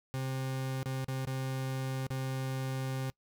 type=tone with dropouts; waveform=40% pulse; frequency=132.1 Hz; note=C3; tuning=17 cents sharp; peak=-32 dBFS; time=0.14-3.1 s; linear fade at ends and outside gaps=0 ms; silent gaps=0.83-0.858 / 1.044-1.083 / 1.252-1.272 / 2.067-2.104 s; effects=noise-tail reverb RT60 0.1 s tail -23 dB re dry